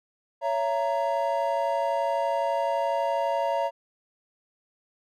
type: chord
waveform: triangle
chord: A# diminished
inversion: first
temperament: just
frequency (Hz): 559.4 / 671.3 / 932.3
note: C#5 / E5 / A#5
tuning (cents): +16 / +31 / 0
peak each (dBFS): -26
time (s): 0.41-3.71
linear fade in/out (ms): 50
effects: none